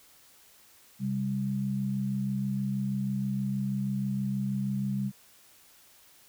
sine tone pair together, 133.02 / 199.3 Hz, C3 / G3, +29 / +29 cents, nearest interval perfect fifth, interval 700 cents, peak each -32 / -29 dBFS, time 0.99-5.12 s, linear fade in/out 50 ms, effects white hiss -58 dBFS RMS until 6.28 s

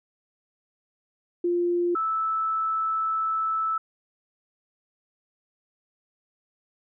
sine tone pair in turn, 349.2 / 1312.3 Hz, F4 / E6, 0 / -8 cents, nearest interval octave + major seventh, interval 2292 cents, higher second, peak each -21 / -23 dBFS, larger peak first, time 1.44-1.95 / 1.95-3.78 s, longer second, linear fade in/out 5 ms, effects none

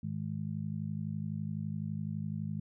harmonic tone, 51.91 Hz, G#1, in tune, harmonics 2 / 3 / 4, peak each -40 / -37 / -39 dBFS, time 0.03-2.6 s, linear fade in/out 5 ms, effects none

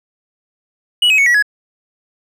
triangle tone with pitch steps, 2928 / 2549 / 2219 / 1931.8 / 1681.7 Hz, F#7 / D#7 / C#7 / B6 / G#6, -19 / +41 / +1 / -39 / +21 cents, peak -7 dBFS, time 1.02-1.425 s, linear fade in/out 5 ms, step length 81 ms, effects none

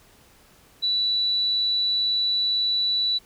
sine tone, 3951 Hz, B7, in tune, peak -20 dBFS, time 0.82-3.19 s, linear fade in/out 20 ms, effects pink hiss -55 dBFS RMS until 3.25 s

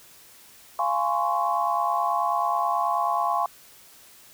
sine chord, Db major seventh, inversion first, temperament just, 693 / 831.5 / 1039.4 / 1108.7 Hz, F5 / Ab5 / C6 / Db6, -14 / +2 / -12 / 0 cents, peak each -27 dBFS, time 0.79-3.46 s, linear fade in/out 2 ms, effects white hiss -51 dBFS RMS until 4.33 s

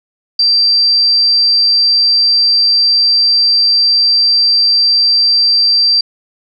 sine tone, 4699 Hz, D8, in tune, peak -7 dBFS, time 0.39-6.01 s, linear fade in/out 5 ms, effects none

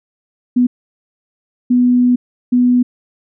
sine tone bursts at uneven times, 246.9 Hz, B3, in tune, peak -8 dBFS, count 3, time 0.56-0.67 / 1.7-2.16 / 2.52-2.83 s, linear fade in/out 10 ms, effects none

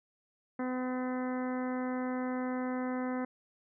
harmonic tone, 253.8 Hz, B3, 47 cents sharp, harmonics 1 / 2 / 3 / 4 / 5 / 6 / 7 / 8, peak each -33 / -39 / -43 / -45 / -47 / -49 / -50 / -51 dBFS, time 0.59-3.25 s, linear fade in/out 5 ms, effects none

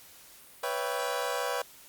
25% pulse chord, C# half-diminished seventh, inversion third, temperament equal with one note detuned, 493.9 / 559.8 / 659.3 / 784 Hz, B4 / C#5 / E5 / G5, 0 / +17 / 0 / 0 cents, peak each -30 / -31 / -34 / -33 dBFS, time 0.63-1.62 s, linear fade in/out 5 ms, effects white hiss -53 dBFS RMS until 1.88 s + Opus 48 kbps

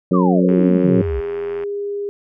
harmonic tone, 91.1 Hz, F#2, 26 cents flat, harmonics 2 / 3 / 4 / 5 / 6, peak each -14 / -18 / -20 / -22 / -24 dBFS, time 0.11-1.02 s, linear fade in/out 5 ms
sine exponential sweep, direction down, 1244.5 to 58.27 Hz, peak -20 dBFS, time 0.13-1.21 s, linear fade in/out 20 ms
click train, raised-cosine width 0.5 ms, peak -20 dBFS, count 99, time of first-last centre 0.49-1.636 s, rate 85.5 Hz
sine tone, 405.8 Hz, G#4, 40 cents flat, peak -21 dBFS, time 0.89-2.09 s, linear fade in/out 0 ms
effects none

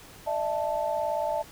sine chord, D suspended second, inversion none, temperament equal with one note detuned, 601.1 / 659.3 / 880 Hz, D5 / E5 / A5, +40 / 0 / 0 cents, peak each -30 dBFS, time 0.26-1.43 s, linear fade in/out 20 ms, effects pink hiss -49 dBFS RMS until 1.51 s

